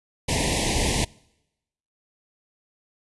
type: band-stop noise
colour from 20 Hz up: pink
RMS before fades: -23 dBFS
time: 0.28-1.05 s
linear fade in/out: 10 ms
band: 1000 to 1800 Hz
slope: 96 dB/octave
effects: noise-tail reverb RT60 0.9 s tail -25 dB re dry + resampled to 24000 Hz